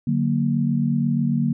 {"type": "chord", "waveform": "sine", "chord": "D augmented", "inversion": "none", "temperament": "equal", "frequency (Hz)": [146.83, 185, 233.1], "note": ["D3", "F#3", "A#3"], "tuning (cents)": [0, 0, 0], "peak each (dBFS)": [-22, -25, -21], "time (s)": [0.07, 1.53], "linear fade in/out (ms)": 5, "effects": []}